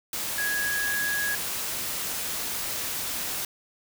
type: tone in noise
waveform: sine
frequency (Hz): 1662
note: G#6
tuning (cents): +1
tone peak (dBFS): -26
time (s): 0.38-1.35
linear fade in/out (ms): 2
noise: white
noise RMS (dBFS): -31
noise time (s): 0.13-3.45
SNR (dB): +2
effects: none